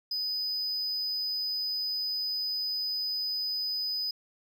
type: tone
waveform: triangle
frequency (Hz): 4995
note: D#8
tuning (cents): +6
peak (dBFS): -28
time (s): 0.11-4.11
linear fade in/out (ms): 5
effects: none